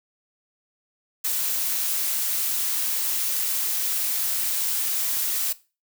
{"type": "noise", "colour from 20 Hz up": "blue", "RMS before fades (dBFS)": -25, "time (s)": [1.24, 5.53], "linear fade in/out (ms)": 10, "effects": ["noise-tail reverb RT60 0.3 s tail -18 dB re dry"]}